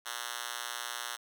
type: tone with high-pass filter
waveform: 5% pulse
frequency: 120 Hz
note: B2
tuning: 49 cents flat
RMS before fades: -39 dBFS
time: 0.05-1.17 s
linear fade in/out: 20 ms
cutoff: 1700 Hz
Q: 0.72
effects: none